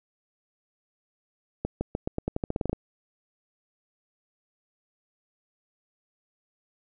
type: accelerating click train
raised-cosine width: 2 ms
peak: -14 dBFS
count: 14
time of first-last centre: 1.65-2.73 s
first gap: 160 ms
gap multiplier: 0.88
effects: none